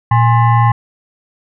sine tone with frequency modulation, 116.54 Hz, A#2, in tune, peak -7 dBFS, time 0.11-0.72 s, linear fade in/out 5 ms, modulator 940 Hz, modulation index 0.9, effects none

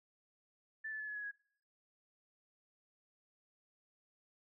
sine tone with pitch steps, 1760 / 1739.8 / 1719.8 / 1700 / 1680.5 / 1661.2 Hz, A6 / A6 / A6 / G#6 / G#6 / G#6, 0 / -20 / -40 / +40 / +20 / 0 cents, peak -40 dBFS, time 0.84-1.314 s, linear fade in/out 10 ms, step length 79 ms, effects noise-tail reverb RT60 0.6 s tail -22 dB re dry

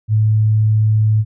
sine tone, 108.2 Hz, A2, 29 cents flat, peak -10 dBFS, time 0.08-1.25 s, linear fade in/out 50 ms, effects none

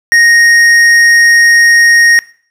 triangle tone with hard clipping, 1864.7 Hz, A#6, in tune, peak -5 dBFS, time 0.12-2.19 s, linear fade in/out 0 ms, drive 12 dB, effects noise-tail reverb RT60 0.5 s tail -20 dB re dry

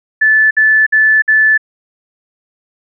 sine tone bursts, 1744 Hz, A6, 16 cents flat, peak -6 dBFS, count 4, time 0.21-1.578 s, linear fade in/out 10 ms, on 300 ms, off 56 ms, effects none

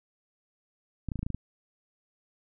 clicks, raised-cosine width 5 ms, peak -20 dBFS, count 8, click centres 1.087 / 1.118 / 1.157 / 1.192 / 1.23 / 1.265 / 1.303 / 1.346 s, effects none

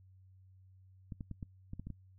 clicks, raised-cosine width 5 ms, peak -30 dBFS, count 8, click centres 1.122 / 1.208 / 1.313 / 1.428 / 1.734 / 1.796 / 1.87 / 1.903 s, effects noise-tail reverb RT60 0.1 s tail -22 dB re dry + added 94 Hz sine -58 dBFS peak until 2.18 s

